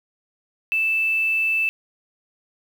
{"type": "tone with quantisation", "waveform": "sine", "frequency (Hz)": 2640, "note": "E7", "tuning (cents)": 2, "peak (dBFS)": -18, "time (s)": [0.72, 1.69], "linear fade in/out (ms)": 0, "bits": 7, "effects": []}